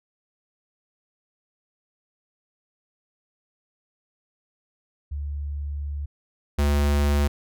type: tone pair in turn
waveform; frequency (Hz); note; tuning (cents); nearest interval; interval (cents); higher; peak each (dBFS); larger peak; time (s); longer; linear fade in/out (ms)
sine / square; 72.2 / 72.2; D2 / D2; -29 / -29; unison; 0; neither; -27 / -19; second; 5.11-6.06 / 6.58-7.28; first; 10
effects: none